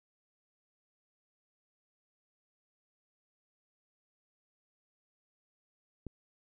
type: click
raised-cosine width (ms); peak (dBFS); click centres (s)
3; -28; 6.067
effects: none